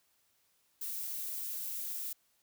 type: noise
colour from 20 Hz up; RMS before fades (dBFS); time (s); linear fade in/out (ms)
violet; -39; 0.81-2.13; 5
effects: white hiss -73 dBFS RMS until 2.42 s